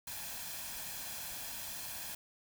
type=noise with comb filter; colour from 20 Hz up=white; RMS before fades=-43 dBFS; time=0.07-2.15 s; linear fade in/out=5 ms; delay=1.2 ms; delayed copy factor=+0.55; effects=none